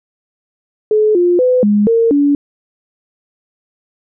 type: tone with pitch steps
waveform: sine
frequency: 428.2 / 352.3 / 504 / 207 / 458.6 / 286.4 Hz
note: A4 / F4 / B4 / G#3 / A#4 / D4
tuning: -47 / +15 / +35 / -5 / -28 / -43 cents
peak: -8 dBFS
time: 0.91-2.35 s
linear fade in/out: 2 ms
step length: 240 ms
effects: none